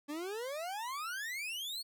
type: exponential sweep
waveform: 40% pulse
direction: up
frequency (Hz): 282 to 4465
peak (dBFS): -37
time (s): 0.08-1.83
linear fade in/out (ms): 20
effects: none